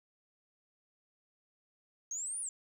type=exponential two-way sweep; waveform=sine; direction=up then down; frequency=6370 to 9860 to 7210 Hz; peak=-35 dBFS; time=2.11-2.49 s; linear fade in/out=2 ms; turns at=2.41 s; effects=tanh soft clip ceiling -31 dBFS + 11-bit